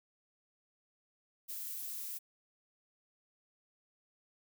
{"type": "noise", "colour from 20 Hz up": "violet", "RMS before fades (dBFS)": -42, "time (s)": [1.48, 2.19], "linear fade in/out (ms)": 20, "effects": []}